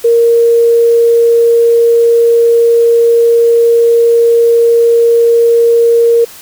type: tone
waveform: sine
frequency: 466.2 Hz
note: A#4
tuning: in tune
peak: -4 dBFS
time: 0.04-6.25 s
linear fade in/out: 10 ms
effects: white hiss -33 dBFS RMS until 6.41 s